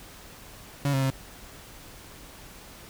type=tone with pitch steps; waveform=35% pulse; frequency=141.2 / 134.6 / 133.7 Hz; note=C#3 / C3 / C3; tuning=+32 / +49 / +38 cents; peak=-21 dBFS; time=0.85-1.102 s; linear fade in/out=2 ms; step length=84 ms; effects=added 44 Hz sine -55 dBFS peak until 2.89 s + pink hiss -47 dBFS RMS until 2.89 s